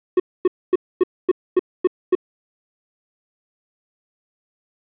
triangle tone bursts, 365.9 Hz, F#4, 19 cents flat, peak -9 dBFS, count 8, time 0.17-2.152 s, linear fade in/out 5 ms, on 29 ms, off 250 ms, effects resampled to 8000 Hz + 8-bit

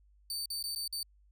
sawtooth tone with dropouts, 4573 Hz, D8, 47 cents flat, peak -32 dBFS, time 0.3-1.03 s, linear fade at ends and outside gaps 2 ms, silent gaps 0.458-0.502 / 0.627-0.639 / 0.75-0.759 / 0.878-0.926 s, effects added 50 Hz sine -61 dBFS peak until 1.31 s

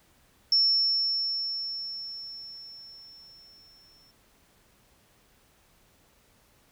sine tone with exponential decay, 5400 Hz, E8, 41 cents sharp, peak -18 dBFS, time 0.52-4.11 s, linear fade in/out 2 ms, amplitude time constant 780 ms, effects pink hiss -63 dBFS RMS until 6.71 s

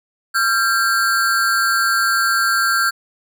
square ring-modulated tone, 1480 Hz, F#6, in tune, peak -12 dBFS, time 0.34-2.91 s, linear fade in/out 20 ms, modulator 109 Hz, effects none

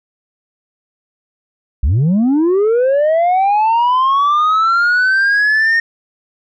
sine linear sweep, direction up, 55 to 1848 Hz, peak -7 dBFS, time 1.83-5.8 s, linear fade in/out 5 ms, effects tanh soft clip ceiling -9 dBFS

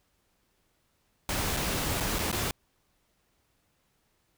pink noise with dropouts, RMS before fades -30 dBFS, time 1.29-2.51 s, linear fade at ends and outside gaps 1 ms, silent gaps 1.566-1.57 / 2.002-2.006 / 2.187-2.19 / 2.316-2.327 s, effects pink hiss -72 dBFS RMS until 4.37 s

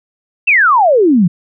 sine exponential sweep, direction down, 2754 to 161.6 Hz, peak -6 dBFS, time 0.47-1.28 s, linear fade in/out 10 ms, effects none

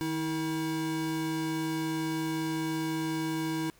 square tone pair together, 155.56 / 321.3 Hz, D#3 / E4, 0 / -44 cents, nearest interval octave + minor second, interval 1256 cents, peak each -37 / -31 dBFS, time 0.01-3.7 s, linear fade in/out 0 ms, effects pink hiss -61 dBFS RMS until 3.79 s

